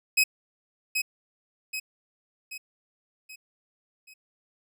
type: tone with echo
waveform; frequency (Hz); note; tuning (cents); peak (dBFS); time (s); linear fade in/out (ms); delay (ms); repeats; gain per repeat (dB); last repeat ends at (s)
sawtooth; 2541; D#7; +36; -15; 0.17-0.24; 10; 780; 5; -6; 4.14
effects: none